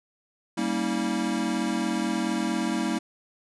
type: chord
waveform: square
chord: G diminished seventh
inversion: none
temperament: equal with one note detuned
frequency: 196 / 233.1 / 277.2 / 321.9 Hz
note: G3 / Bb3 / Db4 / Fb4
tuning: 0 / 0 / 0 / -41 cents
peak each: -32 / -30 / -34 / -30 dBFS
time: 0.57-2.99 s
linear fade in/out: 10 ms
effects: resampled to 24000 Hz